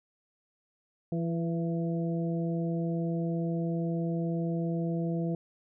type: harmonic tone with a mistuned harmonic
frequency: 167.7 Hz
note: E3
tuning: 30 cents sharp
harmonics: 1 / 2 / 3 / 4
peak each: -29 / -35 / -39 / -41 dBFS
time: 1.12-5.35 s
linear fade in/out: 2 ms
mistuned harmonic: 3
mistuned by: -26 cents
effects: none